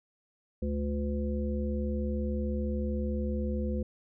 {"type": "harmonic tone with a mistuned harmonic", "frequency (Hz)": 72.2, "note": "D2", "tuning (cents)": -29, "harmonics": [1, 3, 5, 7], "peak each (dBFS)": [-31, -33, -40, -38], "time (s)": [0.62, 3.83], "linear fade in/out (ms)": 5, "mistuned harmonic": 5, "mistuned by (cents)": -20, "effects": []}